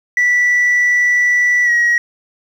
sine tone with pitch glide, 1962 to 1902.8 Hz, B6 to A#6, -12 to +35 cents, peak -8 dBFS, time 0.17-1.98 s, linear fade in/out 2 ms, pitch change -53 cents, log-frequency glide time 1.65-1.7 s, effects tanh soft clip ceiling -8 dBFS + 7-bit

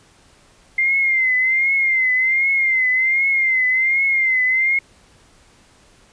sine tone with vibrato, 2093 Hz, C7, in tune, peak -14 dBFS, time 0.78-4.79 s, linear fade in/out 5 ms, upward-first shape triangle, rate 1.3 Hz, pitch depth 78 cents each way, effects pink hiss -52 dBFS RMS until 6.12 s + resampled to 22050 Hz

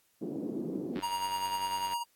white band-pass noise, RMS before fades -36 dBFS, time 0.21-1 s, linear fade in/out 10 ms, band 200 to 350 Hz, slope 24 dB/octave
click train, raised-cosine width 0.3 ms, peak -28 dBFS, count 93, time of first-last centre 0.96-1.934 s, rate 94.5 Hz
square tone with tremolo, 945 Hz, A#5, 23 cents sharp, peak -30 dBFS, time 1.02-2.04 s, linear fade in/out 20 ms, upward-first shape sine, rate 10 Hz, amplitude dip 50%
effects white hiss -70 dBFS RMS until 2.15 s + AAC 64 kbps

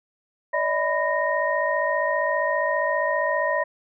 sine tone cluster, 578 / 633 / 994 / 1856 Hz, D5 / D#5 / B5 / A#6, -28 / +30 / +11 / -8 cents, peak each -26 dBFS, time 0.53-3.64 s, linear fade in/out 10 ms, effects none

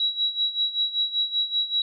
sine tone with tremolo, 3885 Hz, B7, 29 cents flat, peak -19 dBFS, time 0-1.82 s, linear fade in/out 2 ms, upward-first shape sine, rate 5.2 Hz, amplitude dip 80%, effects none

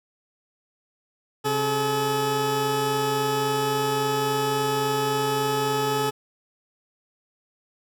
20% pulse tone pair together, 135 / 428.6 Hz, C#3 / A4, -45 / -45 cents, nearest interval octave + minor sixth, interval 2000 cents, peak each -24 / -18 dBFS, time 1.44-6.11 s, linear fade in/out 20 ms, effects none

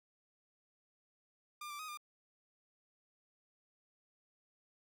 sawtooth tone with pitch steps, 1199 / 1173 / 1254 / 1202 Hz, D6 / D6 / D#6 / D6, +36 / -2 / +13 / +40 cents, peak -40 dBFS, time 1.61-1.974 s, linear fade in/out 5 ms, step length 91 ms, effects none

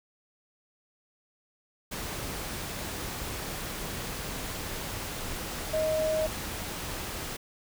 sine tone in noise, 627 Hz, D#5, 13 cents sharp, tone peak -25 dBFS, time 5.73-6.27 s, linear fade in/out 10 ms, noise pink, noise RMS -36 dBFS, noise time 1.91-7.37 s, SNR +8 dB, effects none

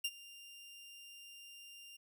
sawtooth tone with ADSR envelope, 2794 Hz, F7, in tune, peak -29 dBFS, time 0.04-1.97 s, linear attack 8 ms, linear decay 49 ms, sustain -20 dB, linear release 11 ms, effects none

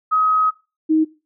sine tone pair in turn, 1267 / 314.8 Hz, D#6 / D#4, +31 / +20 cents, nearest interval 2 octaves, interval 2411 cents, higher first, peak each -13 / -12 dBFS, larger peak second, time 0.11-0.51 / 0.89-1.05 s, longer first, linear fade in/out 20 ms, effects noise-tail reverb RT60 0.3 s tail -20 dB re dry

